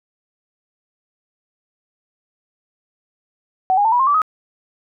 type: tone with pitch steps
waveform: sine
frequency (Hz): 751 / 819 / 893.1 / 973.9 / 1062.1 / 1158.2 / 1263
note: F#5 / G#5 / A5 / B5 / C6 / D6 / D#6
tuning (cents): +26 / -24 / +26 / -24 / +26 / -24 / +26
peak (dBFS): -12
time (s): 3.7-4.218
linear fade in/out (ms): 0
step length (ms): 74
effects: none